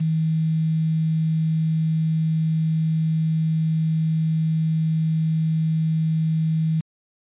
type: tone with quantisation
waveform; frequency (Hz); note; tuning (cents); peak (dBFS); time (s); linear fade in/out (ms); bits
sine; 159.6; D#3; +44; -18; 0-6.81; 10; 7
effects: resampled to 8000 Hz